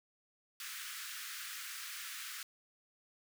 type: high-pass noise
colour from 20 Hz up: pink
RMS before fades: -45 dBFS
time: 0.6-2.43 s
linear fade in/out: 2 ms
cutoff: 1300 Hz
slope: 48 dB/octave
effects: none